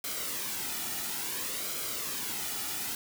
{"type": "noise with flanger", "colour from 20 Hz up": "white", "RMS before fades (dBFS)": -35, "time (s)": [0.04, 2.95], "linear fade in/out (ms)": 2, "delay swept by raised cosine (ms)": [1.1, 1.91], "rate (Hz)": 0.58, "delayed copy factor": -0.55, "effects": []}